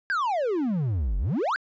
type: exponential two-way sweep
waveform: triangle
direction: down then up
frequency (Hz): 1651 to 43.65 to 1651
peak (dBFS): -21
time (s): 0.1-1.56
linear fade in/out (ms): 0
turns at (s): 1.18
effects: resampled to 16000 Hz